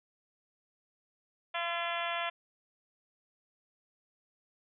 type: harmonic tone with a mistuned harmonic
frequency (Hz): 341.7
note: F4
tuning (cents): -38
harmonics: 2 / 3 / 4 / 5 / 6 / 7 / 8 / 9 / 10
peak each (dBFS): -37 / -39 / -40 / -41 / -42 / -42 / -43 / -44 / -44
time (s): 1.54-2.3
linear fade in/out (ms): 10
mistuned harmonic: 4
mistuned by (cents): -17
effects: none